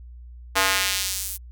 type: tone with high-pass filter sweep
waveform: square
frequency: 95.9 Hz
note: G2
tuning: 37 cents flat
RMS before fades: -24 dBFS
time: 0.55-1.38 s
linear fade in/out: 20 ms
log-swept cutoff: 910 to 12000 Hz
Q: 0.81
effects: added 60 Hz sine -39 dBFS peak until 1.51 s